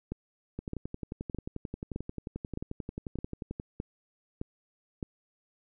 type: two click trains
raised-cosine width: 3 ms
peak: -21 / -23 dBFS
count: 9 / 35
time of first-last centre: 0.12-5.028 / 0.59-3.599 s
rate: 1.63 / 11.3 Hz
effects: none